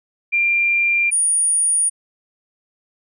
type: tone pair in turn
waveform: sine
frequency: 2383 / 9532 Hz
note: D7 / D9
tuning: +25 / +25 cents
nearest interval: 2 octaves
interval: 2400 cents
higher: second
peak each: -14 dBFS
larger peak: neither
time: 0.32-1.11 / 1.11-1.9 s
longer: neither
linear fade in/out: 20 ms
effects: none